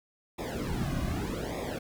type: noise with flanger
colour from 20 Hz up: brown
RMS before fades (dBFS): -33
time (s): 0.38-1.79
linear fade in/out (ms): 10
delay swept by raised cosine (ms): 0.67 to 2.27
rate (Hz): 0.83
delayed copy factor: -1
effects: none

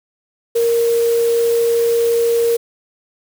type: tone in noise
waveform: sine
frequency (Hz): 466.2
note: A#4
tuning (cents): 0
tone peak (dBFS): -12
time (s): 0.55-2.57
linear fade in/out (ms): 10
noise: white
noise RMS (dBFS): -30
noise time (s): 0.55-2.57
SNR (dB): +15
effects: none

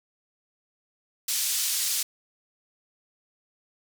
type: band-pass noise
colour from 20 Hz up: pink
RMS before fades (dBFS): -27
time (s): 1.28-2.03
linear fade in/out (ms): 5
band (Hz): 4800 to 15000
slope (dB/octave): 12
effects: none

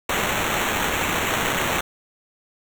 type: noise with sample-and-hold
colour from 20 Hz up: white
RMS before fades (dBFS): -23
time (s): 0.09-1.81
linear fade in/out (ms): 5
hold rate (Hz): 4900
effects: none

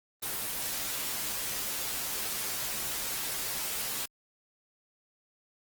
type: noise with comb filter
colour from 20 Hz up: white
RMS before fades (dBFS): -34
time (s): 0.22-4.06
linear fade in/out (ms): 10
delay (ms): 12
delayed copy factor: -0.65
effects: Opus 24 kbps

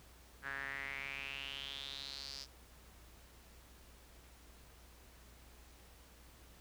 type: tone with band-pass filter sweep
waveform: sawtooth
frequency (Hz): 137.9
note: C#3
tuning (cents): -9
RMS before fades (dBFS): -45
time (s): 0.42-2.47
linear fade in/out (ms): 50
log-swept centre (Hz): 1600 to 5100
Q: 6.4
effects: added 60 Hz sine -60 dBFS peak until 6.6 s + pink hiss -62 dBFS RMS until 6.6 s

